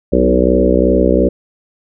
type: harmonic tone with a mistuned harmonic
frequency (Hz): 62.7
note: B1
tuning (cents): +27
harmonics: 1 / 3 / 4 / 5 / 6 / 7 / 8 / 9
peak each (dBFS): -17 / -17 / -17 / -17 / -17 / -17 / -17 / -17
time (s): 0.12-1.29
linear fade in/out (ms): 10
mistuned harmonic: 5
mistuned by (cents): +17
effects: none